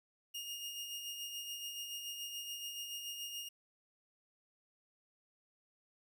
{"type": "tone with tremolo", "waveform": "sawtooth", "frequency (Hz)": 2842, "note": "F7", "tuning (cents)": 30, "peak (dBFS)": -37, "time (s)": [0.34, 3.49], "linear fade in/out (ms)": 10, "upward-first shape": "sine", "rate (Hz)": 7, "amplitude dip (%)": 40, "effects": ["12-bit"]}